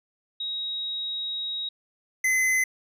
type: tone pair in turn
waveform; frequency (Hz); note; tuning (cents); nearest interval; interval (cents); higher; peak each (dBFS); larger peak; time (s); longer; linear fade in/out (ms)
sine / square; 3800 / 2041; A#7 / C7; +33 / -44; major seventh; 1077; first; -28 / -21; second; 0.4-1.69 / 2.24-2.64; first; 5
effects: resampled to 32000 Hz